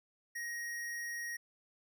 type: tone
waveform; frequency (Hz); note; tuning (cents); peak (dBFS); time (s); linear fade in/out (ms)
square; 1882; A#6; +16; -39; 0.35-1.37; 10
effects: none